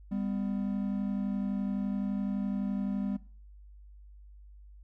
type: tone pair together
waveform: triangle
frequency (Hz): 199.3 / 251.1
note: G3 / B3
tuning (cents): +29 / +29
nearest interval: major third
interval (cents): 400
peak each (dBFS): -29 / -34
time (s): 0.11-3.17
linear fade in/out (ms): 10
effects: noise-tail reverb RT60 0.4 s tail -19 dB re dry + added 50 Hz sine -49 dBFS peak until 4.83 s